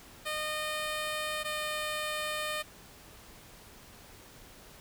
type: tone pair in turn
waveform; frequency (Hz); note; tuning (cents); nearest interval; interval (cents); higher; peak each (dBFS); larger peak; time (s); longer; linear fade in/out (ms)
10% pulse; 612 / 609.4; D#5 / D#5; -29 / -36; unison; 7; first; -24; neither; 0.25-1.44 / 1.44-2.63; neither; 20
effects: pink hiss -53 dBFS RMS until 4.8 s